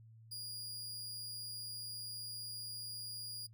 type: tone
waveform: sawtooth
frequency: 4853 Hz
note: D#8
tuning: 44 cents flat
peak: -40 dBFS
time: 0.31-3.47 s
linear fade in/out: 10 ms
effects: noise-tail reverb RT60 0.1 s tail -24 dB re dry + added 112 Hz sine -56 dBFS peak until 3.53 s